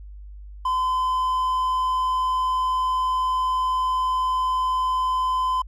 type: tone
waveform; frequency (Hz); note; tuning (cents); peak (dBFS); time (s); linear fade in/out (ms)
triangle; 1022; C6; -41; -18; 0.65-5.62; 5
effects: added 50 Hz sine -37 dBFS peak until 5.67 s